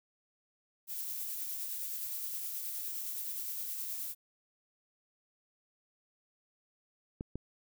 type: noise with tremolo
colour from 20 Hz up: violet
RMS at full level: -38 dBFS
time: 0.87-4.15 s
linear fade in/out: 50 ms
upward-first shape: sine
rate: 9.6 Hz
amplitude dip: 25%
type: clicks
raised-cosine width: 3 ms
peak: -25 dBFS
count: 2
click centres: 7.209 / 7.356 s
effects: none